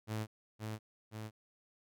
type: tone with echo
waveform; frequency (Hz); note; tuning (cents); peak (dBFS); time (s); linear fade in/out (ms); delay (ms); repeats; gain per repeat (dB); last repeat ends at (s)
sawtooth; 108.8; A2; -19; -32; 0.07-0.27; 50; 520; 2; -3; 1.31
effects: none